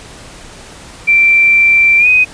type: tone with pitch glide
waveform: sine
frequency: 2349 to 2503 Hz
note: D7 to D#7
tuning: 0 to +10 cents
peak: -5 dBFS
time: 1.07-2.25 s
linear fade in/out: 20 ms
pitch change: +110 cents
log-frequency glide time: 1.98-2.08 s
effects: pink hiss -34 dBFS RMS until 2.33 s + resampled to 22050 Hz